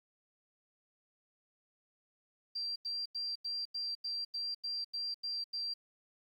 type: tone bursts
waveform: sine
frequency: 4724 Hz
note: D8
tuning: 9 cents sharp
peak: -35 dBFS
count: 11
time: 2.55-5.74 s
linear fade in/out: 10 ms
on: 210 ms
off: 88 ms
effects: 11-bit